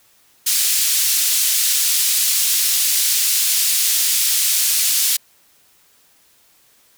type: band-pass noise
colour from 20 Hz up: white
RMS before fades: -17 dBFS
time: 0.46-5.17 s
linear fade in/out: 10 ms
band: 3300 to 14000 Hz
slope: 12 dB/octave
effects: white hiss -55 dBFS RMS until 6.97 s